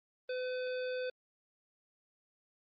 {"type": "harmonic tone", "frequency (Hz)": 506, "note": "B4", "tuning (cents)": 42, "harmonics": [1, 3, 5, 7, 9], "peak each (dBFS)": [-35, -45, -49, -52, -54], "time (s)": [0.29, 1.1], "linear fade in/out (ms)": 5, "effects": ["Opus 32 kbps"]}